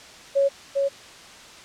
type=tone with echo; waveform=sine; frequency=554.4 Hz; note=C#5; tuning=in tune; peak=-16 dBFS; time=0.35-0.49 s; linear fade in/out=20 ms; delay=400 ms; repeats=1; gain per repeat=-3 dB; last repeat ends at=0.89 s; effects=white hiss -44 dBFS RMS until 1.64 s + low-pass 6000 Hz 12 dB/octave